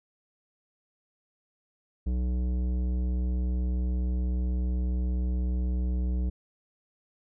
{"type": "tone with tanh clipping", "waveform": "sine", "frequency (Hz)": 61.74, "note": "B1", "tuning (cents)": 0, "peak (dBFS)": -27, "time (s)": [2.06, 6.3], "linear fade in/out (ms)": 10, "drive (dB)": 13, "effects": []}